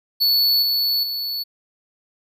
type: tone with level steps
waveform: square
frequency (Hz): 4435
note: C#8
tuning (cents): 0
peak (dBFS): -15 / -18 / -24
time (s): 0.2-1.44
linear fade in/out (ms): 20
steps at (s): 0.62 / 1.03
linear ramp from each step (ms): 5
effects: none